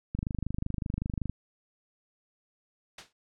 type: click train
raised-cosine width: 5 ms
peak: -19 dBFS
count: 30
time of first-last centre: 0.15-1.296 s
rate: 25.3 Hz
type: noise with exponential decay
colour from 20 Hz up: white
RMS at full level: -36 dBFS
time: 2.98-3.13 s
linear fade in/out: 5 ms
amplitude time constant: 31 ms
effects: low-pass 5000 Hz 12 dB/octave